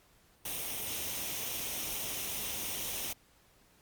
white noise with comb filter, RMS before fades -37 dBFS, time 0.45-3.13 s, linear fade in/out 5 ms, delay 0.33 ms, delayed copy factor +0.5, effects pink hiss -65 dBFS RMS until 3.81 s + Opus 48 kbps

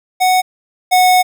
square tone pair in turn, 740 / 733.6 Hz, F#5 / F#5, 0 / -15 cents, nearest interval unison, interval 15 cents, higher first, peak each -10 / -8 dBFS, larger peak second, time 0.2-0.42 / 0.91-1.23 s, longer second, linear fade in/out 20 ms, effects none

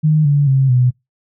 sine tone with pitch steps, 154.2 / 143.87 / 134.24 / 125.25 Hz, D#3 / D3 / C3 / B2, -15 / -35 / +45 / +25 cents, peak -9 dBFS, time 0.03-0.91 s, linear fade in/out 20 ms, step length 220 ms, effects noise-tail reverb RT60 0.2 s tail -25 dB re dry

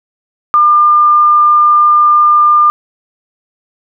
sine tone, 1201 Hz, D6, 38 cents sharp, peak -4 dBFS, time 0.54-2.7 s, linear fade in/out 0 ms, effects none

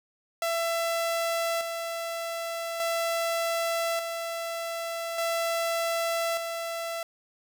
sawtooth tone with tremolo, 669 Hz, E5, 25 cents sharp, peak -22 dBFS, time 0.42-7.03 s, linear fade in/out 2 ms, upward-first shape square, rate 0.42 Hz, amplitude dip 45%, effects none

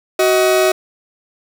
40% pulse tone pair together, 373.5 / 632 Hz, F#4 / D#5, +16 / +27 cents, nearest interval major sixth, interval 911 cents, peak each -13 dBFS, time 0.19-0.72 s, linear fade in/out 5 ms, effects none

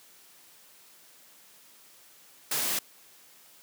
white noise, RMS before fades -29 dBFS, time 2.51-2.79 s, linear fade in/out 5 ms, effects white hiss -56 dBFS RMS until 3.62 s + high-pass 150 Hz 12 dB/octave

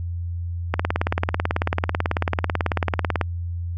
click train, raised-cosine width 0.5 ms, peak -5 dBFS, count 46, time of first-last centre 0.74-3.213 s, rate 18.2 Hz, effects added 86 Hz sine -25 dBFS peak until 3.77 s

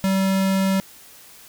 square tone, 192.3 Hz, G3, 33 cents flat, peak -18 dBFS, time 0.04-0.8 s, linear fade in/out 0 ms, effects white hiss -46 dBFS RMS until 1.48 s

